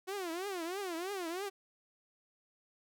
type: tone with vibrato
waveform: sawtooth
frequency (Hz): 364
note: F#4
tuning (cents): -28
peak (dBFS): -33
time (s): 0.07-1.5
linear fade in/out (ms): 20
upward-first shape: triangle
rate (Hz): 3.1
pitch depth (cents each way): 230
effects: none